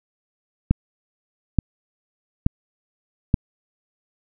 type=click train; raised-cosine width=5 ms; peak=-3 dBFS; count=4; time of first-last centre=0.71-3.342 s; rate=1.14 Hz; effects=none